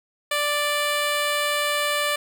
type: tone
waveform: 10% pulse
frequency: 587.3 Hz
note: D5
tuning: in tune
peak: -13 dBFS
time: 0.31-2.16 s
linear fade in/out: 5 ms
effects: none